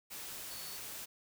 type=tone in noise; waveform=sine; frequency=4448 Hz; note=C#8; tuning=5 cents sharp; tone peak=-50 dBFS; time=0.49-0.78 s; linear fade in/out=20 ms; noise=white; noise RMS=-45 dBFS; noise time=0.1-1.06 s; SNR=-8 dB; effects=none